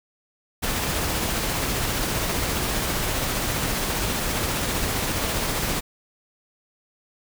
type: noise with tremolo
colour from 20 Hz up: pink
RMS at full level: -24 dBFS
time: 0.62-5.81 s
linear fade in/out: 20 ms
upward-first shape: triangle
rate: 15 Hz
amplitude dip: 25%
effects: none